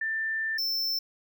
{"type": "tone pair in turn", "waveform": ["sine", "square"], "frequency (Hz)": [1780, 5334], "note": ["A6", "E8"], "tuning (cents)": [20, 20], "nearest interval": "octave + perfect fifth", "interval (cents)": 1900, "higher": "second", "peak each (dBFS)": -27, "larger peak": "neither", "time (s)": [[0.01, 0.58], [0.58, 0.99]], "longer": "first", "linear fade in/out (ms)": 5, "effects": []}